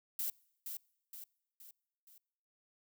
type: noise with echo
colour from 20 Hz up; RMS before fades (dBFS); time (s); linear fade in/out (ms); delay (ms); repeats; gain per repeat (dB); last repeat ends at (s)
violet; -37; 0.19-0.3; 2; 470; 4; -6; 2.18
effects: noise-tail reverb RT60 0.9 s tail -26 dB re dry